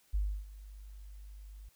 sine tone with ADSR envelope, 50.5 Hz, G#1, 48 cents flat, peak -27 dBFS, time 0.13-1.69 s, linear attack 17 ms, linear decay 300 ms, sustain -19 dB, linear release 5 ms, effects white hiss -68 dBFS RMS until 1.75 s

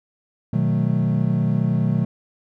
triangle chord, B dominant seventh, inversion none, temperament equal, 123.47 / 155.56 / 185 / 220 Hz, B2 / D#3 / F#3 / A3, 0 / 0 / 0 / 0 cents, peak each -20 / -20 / -21 / -23 dBFS, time 0.53-2.05 s, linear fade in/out 5 ms, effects none

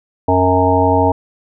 harmonic tone, 92 Hz, F#2, 9 cents flat, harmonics 1 / 3 / 5 / 7 / 9 / 10, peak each -17 / -17 / -17 / -17 / -17 / -17 dBFS, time 0.28-1.12 s, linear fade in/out 5 ms, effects none

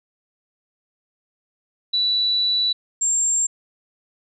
sine tone pair in turn, 3951 / 7413 Hz, B7 / A#8, 0 / -11 cents, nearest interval major seventh, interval 1089 cents, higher second, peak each -17 dBFS, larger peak neither, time 1.93-2.73 / 3.01-3.47 s, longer first, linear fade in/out 10 ms, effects none

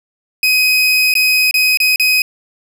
30% pulse tone with dropouts, 2516 Hz, D#7, 19 cents sharp, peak -7 dBFS, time 0.43-2.22 s, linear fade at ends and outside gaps 2 ms, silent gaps 1.14-1.152 / 1.511-1.541 / 1.773-1.801 / 1.96-1.997 s, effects none

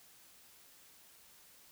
silence, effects white hiss -61 dBFS RMS until 1.71 s

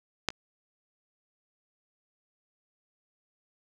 clicks, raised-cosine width 0.2 ms, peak -8 / -25 dBFS, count 2, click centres 0.287 / 0.304 s, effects none

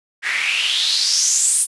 white noise with band-pass filter sweep, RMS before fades -18 dBFS, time 0.22-1.67 s, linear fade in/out 50 ms, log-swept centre 1800 to 9900 Hz, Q 5.5, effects resampled to 24000 Hz

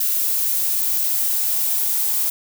violet noise with high-pass filter sweep, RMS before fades -20 dBFS, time 0-2.3 s, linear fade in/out 5 ms, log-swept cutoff 540 to 870 Hz, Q 6, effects none

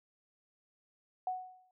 sine tone with exponential decay, 740 Hz, F#5, in tune, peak -30 dBFS, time 1.27-1.71 s, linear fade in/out 2 ms, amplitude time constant 95 ms, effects none

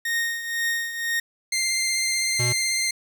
40% pulse tone with tremolo, 1855 Hz, A#6, 9 cents flat, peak -20 dBFS, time 0.05-1.2 s, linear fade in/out 5 ms, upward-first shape triangle, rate 2 Hz, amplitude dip 70%
15% pulse tone with vibrato, 2093 Hz, C7, in tune, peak -15 dBFS, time 1.52-2.91 s, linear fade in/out 5 ms, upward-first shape sine, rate 16 Hz, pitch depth 14 cents each way
square tone, 121.9 Hz, B2, 22 cents flat, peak -24 dBFS, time 2.39-2.53 s, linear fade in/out 10 ms
effects 8-bit

